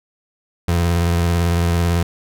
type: tone with vibrato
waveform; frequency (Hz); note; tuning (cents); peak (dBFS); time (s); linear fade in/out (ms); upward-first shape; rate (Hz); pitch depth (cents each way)
30% pulse; 85.6; F2; -34; -12; 0.68-2.03; 5; triangle; 18; 46
effects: none